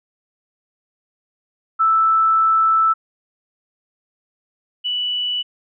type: tone pair in turn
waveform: sine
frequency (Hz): 1318.5 / 2960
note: E6 / F#7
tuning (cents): 0 / 0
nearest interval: octave + major second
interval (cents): 1400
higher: second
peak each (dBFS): -12 / -19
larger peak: first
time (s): 1.79-2.94 / 4.84-5.43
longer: first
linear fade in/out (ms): 20
effects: none